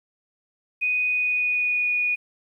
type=tone with pitch glide; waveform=sine; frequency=2489 to 2460 Hz; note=D#7 to D#7; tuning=0 to -20 cents; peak=-20 dBFS; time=0.81-2.16 s; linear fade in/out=20 ms; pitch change=-20 cents; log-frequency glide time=1.05-1.9 s; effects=10-bit